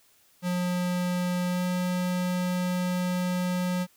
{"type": "tone with pitch glide", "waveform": "square", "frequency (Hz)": [179, 180.45], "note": ["F3", "F#3"], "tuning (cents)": [43, -43], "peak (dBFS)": -26, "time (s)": [0.42, 3.87], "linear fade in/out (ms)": 50, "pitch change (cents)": 14, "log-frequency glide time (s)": [1.47, 1.65], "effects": ["white hiss -62 dBFS RMS until 3.96 s"]}